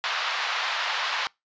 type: band-pass noise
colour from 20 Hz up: pink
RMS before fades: -28 dBFS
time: 0.04-1.27 s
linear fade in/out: 0 ms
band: 840 to 4400 Hz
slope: 24 dB/octave
effects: noise-tail reverb RT60 0.2 s tail -24 dB re dry + resampled to 16000 Hz